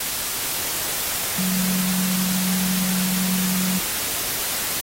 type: tone in noise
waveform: sine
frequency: 185 Hz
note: F#3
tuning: in tune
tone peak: -22 dBFS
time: 1.38-3.79 s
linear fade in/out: 5 ms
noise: white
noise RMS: -25 dBFS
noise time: 0-4.81 s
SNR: 0 dB
effects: AAC 48 kbps